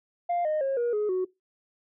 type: tone with pitch steps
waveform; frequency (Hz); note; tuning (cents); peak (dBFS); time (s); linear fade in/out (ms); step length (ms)
sine; 698.5 / 615.1 / 541.7 / 477.1 / 420.2 / 370; F5 / D#5 / C#5 / A#4 / G#4 / F#4; 0 / -20 / -40 / +40 / +20 / 0; -22; 0.29-1.25; 10; 160
effects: noise-tail reverb RT60 0.2 s tail -22 dB re dry + tanh soft clip ceiling -22 dBFS